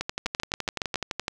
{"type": "two click trains", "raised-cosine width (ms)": 0.2, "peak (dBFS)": [-11, -9], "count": [16, 6], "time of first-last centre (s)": [[0.01, 1.281], [0.26, 0.957]], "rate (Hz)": [11.8, 7.17], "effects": []}